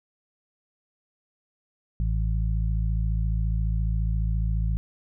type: harmonic tone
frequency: 54.5 Hz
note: A1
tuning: 16 cents flat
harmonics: 1 / 2 / 3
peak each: -23 / -29 / -33 dBFS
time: 2-4.77 s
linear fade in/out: 0 ms
effects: none